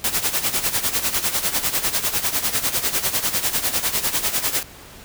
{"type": "noise with tremolo", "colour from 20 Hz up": "white", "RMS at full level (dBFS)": -19, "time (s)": [0.04, 4.63], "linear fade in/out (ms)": 2, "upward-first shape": "sine", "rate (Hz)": 10, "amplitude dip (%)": 75, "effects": ["pink hiss -42 dBFS RMS until 5.04 s"]}